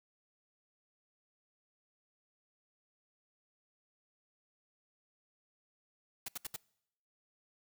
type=noise bursts; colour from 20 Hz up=white; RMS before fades=-40 dBFS; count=4; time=6.26-6.563 s; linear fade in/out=5 ms; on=24 ms; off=69 ms; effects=noise-tail reverb RT60 0.8 s tail -25 dB re dry